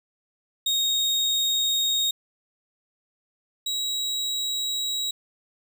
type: tone pair in turn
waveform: 35% pulse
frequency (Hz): 3729 / 3858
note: A#7 / B7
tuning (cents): 0 / -41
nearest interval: minor second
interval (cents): 59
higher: second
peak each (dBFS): -19 / -23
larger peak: first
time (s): 0.66-2.11 / 3.66-5.11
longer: neither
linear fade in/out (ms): 5
effects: none